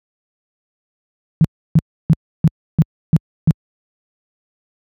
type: tone bursts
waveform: sine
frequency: 160 Hz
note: D#3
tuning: 49 cents sharp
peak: -6 dBFS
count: 7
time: 1.41-3.508 s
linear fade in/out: 0 ms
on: 34 ms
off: 310 ms
effects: high-pass 60 Hz 12 dB/octave